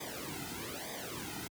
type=noise with flanger; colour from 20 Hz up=pink; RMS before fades=-42 dBFS; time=0-1.48 s; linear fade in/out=10 ms; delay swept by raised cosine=0.71 to 1.81 ms; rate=1.1 Hz; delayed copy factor=-0.95; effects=high-pass 60 Hz 12 dB/octave